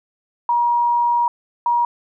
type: tone bursts at uneven times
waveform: sine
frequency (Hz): 953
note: A#5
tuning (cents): +38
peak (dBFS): -14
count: 2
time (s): 0.49-1.28 / 1.66-1.85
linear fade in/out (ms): 2
effects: none